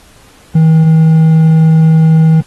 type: tone with hard clipping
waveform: triangle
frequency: 160.1 Hz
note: D#3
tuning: 50 cents sharp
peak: -4 dBFS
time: 0.55-2.41 s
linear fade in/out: 5 ms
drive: 5 dB
effects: pink hiss -43 dBFS RMS until 2.46 s + AAC 32 kbps